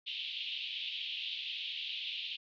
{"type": "band-pass noise", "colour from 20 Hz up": "white", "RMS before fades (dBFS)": -40, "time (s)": [0.06, 2.37], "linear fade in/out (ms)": 20, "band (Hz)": [2700, 3600], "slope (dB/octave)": 48, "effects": []}